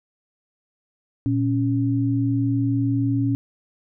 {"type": "tone pair together", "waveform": "sine", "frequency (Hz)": [116.78, 277.2], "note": ["A#2", "C#4"], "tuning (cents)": [4, 0], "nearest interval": "octave + minor third", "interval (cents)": 1496, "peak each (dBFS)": -21, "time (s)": [1.26, 3.35], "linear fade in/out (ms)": 0, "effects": []}